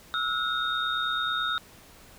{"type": "tone cluster", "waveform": "sine", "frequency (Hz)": [1308, 1437, 3699], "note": ["E6", "F6", "A#7"], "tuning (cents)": [-14, 49, -14], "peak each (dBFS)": -30, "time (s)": [0.14, 1.58], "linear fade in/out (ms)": 0, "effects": ["pink hiss -52 dBFS RMS until 2.18 s"]}